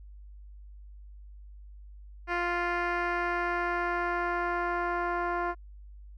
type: tone with low-pass filter sweep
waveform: 10% pulse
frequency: 349.2 Hz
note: F4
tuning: in tune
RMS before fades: -30 dBFS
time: 2.27-5.55 s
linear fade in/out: 50 ms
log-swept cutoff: 2300 to 1200 Hz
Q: 1.2
effects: added 50 Hz sine -45 dBFS peak until 6.17 s